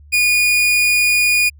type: tone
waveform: 40% pulse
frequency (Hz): 2448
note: D#7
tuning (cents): -29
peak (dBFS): -11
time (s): 0.12-1.5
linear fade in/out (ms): 20
effects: added 73 Hz sine -40 dBFS peak until 1.59 s